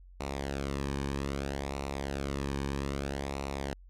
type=tone with flanger; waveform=sawtooth; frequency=69.3 Hz; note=C#2; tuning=in tune; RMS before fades=-35 dBFS; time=0.2-3.73 s; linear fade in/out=0 ms; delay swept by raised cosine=0.61 to 1.49 ms; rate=0.62 Hz; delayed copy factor=-0.65; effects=added 45 Hz sine -50 dBFS peak until 3.89 s + low-pass 9000 Hz 12 dB/octave